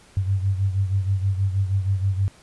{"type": "beating tone pair", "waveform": "sine", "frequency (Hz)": [95.9, 102.2], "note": ["G2", "G#2"], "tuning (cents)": [-37, -27], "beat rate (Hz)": 6.3, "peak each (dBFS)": [-20, -26], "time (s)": [0.17, 2.28], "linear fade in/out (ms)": 0, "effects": ["pink hiss -52 dBFS RMS until 2.42 s", "resampled to 24000 Hz"]}